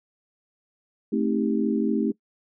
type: chord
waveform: sine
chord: A half-diminished seventh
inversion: none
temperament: just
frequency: 220 / 264 / 316.8 / 396 Hz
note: A3 / C4 / Eb4 / G4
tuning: 0 / +16 / +31 / +18 cents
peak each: -24 / -27 / -27 / -29 dBFS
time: 1.12-2.12 s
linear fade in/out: 10 ms
effects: noise-tail reverb RT60 0.1 s tail -21 dB re dry